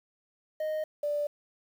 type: tone pair in turn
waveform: triangle / sine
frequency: 620 / 586.8 Hz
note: D#5 / D5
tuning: -6 / -2 cents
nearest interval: minor second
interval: 96 cents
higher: first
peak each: -27 dBFS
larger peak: neither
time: 0.6-0.84 / 1.03-1.27 s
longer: neither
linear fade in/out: 5 ms
effects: 9-bit